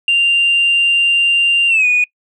sine tone with pitch glide, 2785 to 2467 Hz, F7 to D#7, -5 to -15 cents, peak -8 dBFS, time 0.08-2.04 s, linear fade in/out 2 ms, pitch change -210 cents, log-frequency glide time 1.68-1.86 s, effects noise-tail reverb RT60 0.1 s tail -26 dB re dry + tanh soft clip ceiling -6 dBFS

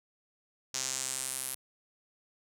sawtooth tone with band-pass filter sweep, 131.4 Hz, C3, 8 cents sharp, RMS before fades -36 dBFS, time 0.74-1.55 s, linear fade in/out 5 ms, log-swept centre 6300 to 11000 Hz, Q 2.7, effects none

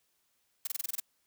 blue noise bursts, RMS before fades -33 dBFS, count 8, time 0.65-1.001 s, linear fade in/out 5 ms, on 22 ms, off 25 ms, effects white hiss -75 dBFS RMS until 1.26 s

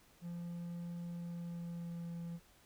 triangle tone with pitch glide, 172.3 to 169.54 Hz, F3 to E3, -23 to +49 cents, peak -39 dBFS, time 0.21-2.4 s, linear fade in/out 50 ms, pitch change -28 cents, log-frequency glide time 1.07-2.27 s, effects pink hiss -66 dBFS RMS until 2.65 s

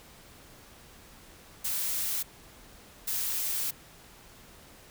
blue noise bursts at uneven times, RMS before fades -31 dBFS, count 2, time 1.64-2.23 / 3.07-3.71 s, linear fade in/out 10 ms, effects pink hiss -53 dBFS RMS until 4.9 s

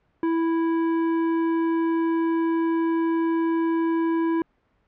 sine tone with tanh clipping, 329.6 Hz, E4, in tune, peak -22 dBFS, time 0.23-4.42 s, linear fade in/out 2 ms, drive 14 dB, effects pink hiss -67 dBFS RMS until 4.87 s + low-pass 2000 Hz 12 dB/octave

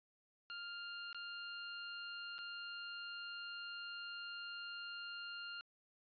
20% pulse tone with dropouts, 1400 Hz, F6, 4 cents sharp, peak -40 dBFS, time 0.5-5.61 s, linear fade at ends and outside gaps 0 ms, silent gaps 1.129-1.146 / 2.382-2.388 s, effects resampled to 11025 Hz

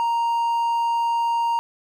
triangle tone, 932.3 Hz, A#5, in tune, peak -17 dBFS, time 0-1.59 s, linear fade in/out 0 ms, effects none

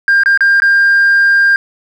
sine tone with dropouts, 1600 Hz, G6, 35 cents sharp, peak -4 dBFS, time 0.08-1.56 s, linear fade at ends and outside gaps 1 ms, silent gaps 0.235-0.259 / 0.375-0.407 / 0.601-0.62 s, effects tanh soft clip ceiling -4 dBFS + 7-bit

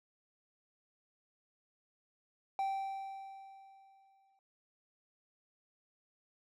triangle tone with exponential decay, 779 Hz, G5, 11 cents flat, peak -29 dBFS, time 2.59-4.39 s, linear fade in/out 1 ms, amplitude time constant 390 ms, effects none

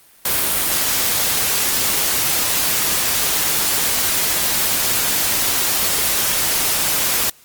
white noise, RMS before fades -18 dBFS, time 0.25-7.3 s, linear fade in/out 5 ms, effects white hiss -49 dBFS RMS until 7.44 s + Opus 32 kbps

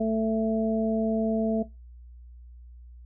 harmonic tone, 221.3 Hz, A3, 10 cents sharp, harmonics 1 / 2 / 3, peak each -25 / -29 / -28 dBFS, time 0-1.63 s, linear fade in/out 10 ms, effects noise-tail reverb RT60 0.2 s tail -17 dB re dry + added 60 Hz sine -44 dBFS peak until 3.05 s

